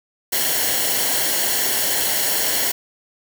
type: noise with comb filter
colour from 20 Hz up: white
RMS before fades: -20 dBFS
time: 0.32-2.72 s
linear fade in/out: 10 ms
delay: 0.81 ms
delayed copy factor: -0.6
effects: none